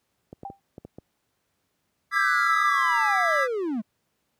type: clicks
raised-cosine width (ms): 2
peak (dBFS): -26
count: 6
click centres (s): 0.329 / 0.433 / 0.501 / 0.781 / 0.85 / 0.985
type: tone with exponential decay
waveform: sine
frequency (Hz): 790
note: G5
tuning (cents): +13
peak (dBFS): -29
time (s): 0.45-0.6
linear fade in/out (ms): 2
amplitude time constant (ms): 32
type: chord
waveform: triangle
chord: E dominant seventh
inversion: third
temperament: just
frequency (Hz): 1186.7 / 1318.5 / 1648.1 / 1977.8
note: D6 / E6 / G#6 / B6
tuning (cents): +18 / 0 / -14 / +2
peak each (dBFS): -25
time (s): 2.11-3.48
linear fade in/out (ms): 50
type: linear sweep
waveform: triangle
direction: down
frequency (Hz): 1661.2 to 200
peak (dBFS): -23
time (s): 2.12-3.82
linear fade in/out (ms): 20
effects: pink hiss -74 dBFS RMS until 4.39 s + high-pass 80 Hz 12 dB/octave